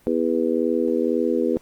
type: harmonic tone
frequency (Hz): 82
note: E2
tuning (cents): -9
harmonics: 3 / 4 / 5 / 6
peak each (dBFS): -24 / -24 / -24 / -24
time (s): 0.07-1.57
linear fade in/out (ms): 0
effects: pink hiss -56 dBFS RMS until 1.61 s + Opus 24 kbps